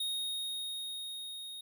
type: tone with level ramp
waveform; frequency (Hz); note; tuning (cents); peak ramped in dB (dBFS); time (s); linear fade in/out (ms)
square; 3729; A#7; 0; -33 to -43; 0-1.61; 5
effects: none